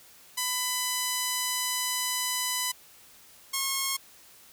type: tone pair in turn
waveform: 5% pulse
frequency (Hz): 1000 / 1082.9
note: B5 / C#6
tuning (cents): +21 / -41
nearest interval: minor second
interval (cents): 138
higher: second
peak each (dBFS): -15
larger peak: neither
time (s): 0.37-2.72 / 3.53-3.97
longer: first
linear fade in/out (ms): 10
effects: white hiss -54 dBFS RMS until 4.52 s